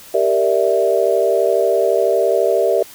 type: chord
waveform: sine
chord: E half-diminished seventh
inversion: first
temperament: equal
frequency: 392 / 466.2 / 587.3 / 659.3 Hz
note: G4 / Bb4 / D5 / E5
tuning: 0 / 0 / 0 / 0 cents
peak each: -18 dBFS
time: 0.14-2.83 s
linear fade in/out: 5 ms
effects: white hiss -40 dBFS RMS until 2.94 s